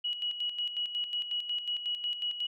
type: tone with tremolo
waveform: sine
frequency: 2917 Hz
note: F#7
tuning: 25 cents flat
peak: -29 dBFS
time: 0.04-2.47 s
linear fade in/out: 10 ms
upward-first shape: square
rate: 5.5 Hz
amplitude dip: 60%
effects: none